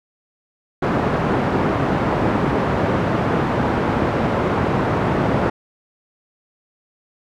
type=band-pass noise; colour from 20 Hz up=pink; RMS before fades=-19 dBFS; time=0.82-5.5 s; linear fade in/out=5 ms; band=110 to 1200 Hz; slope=12 dB/octave; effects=none